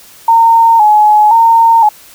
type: tone with vibrato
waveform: sine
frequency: 880 Hz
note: A5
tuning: in tune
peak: -3 dBFS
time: 0.28-1.89 s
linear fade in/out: 5 ms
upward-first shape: square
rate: 0.97 Hz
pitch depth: 68 cents each way
effects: white hiss -38 dBFS RMS until 2.14 s